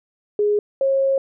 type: tone pair in turn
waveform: sine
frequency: 415.3 / 541.4 Hz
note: G#4 / C#5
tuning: 0 / -41 cents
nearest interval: perfect fourth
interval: 459 cents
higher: second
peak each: -15 dBFS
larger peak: neither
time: 0.39-0.59 / 0.81-1.18 s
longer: second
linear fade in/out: 2 ms
effects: none